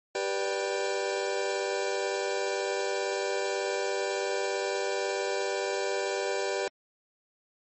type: chord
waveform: sawtooth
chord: G major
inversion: none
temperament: just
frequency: 392 / 490 / 588 Hz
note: G4 / B4 / D5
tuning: 0 / -14 / +2 cents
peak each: -27 / -29 / -29 dBFS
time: 0.15-6.68 s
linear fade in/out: 2 ms
effects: MP3 32 kbps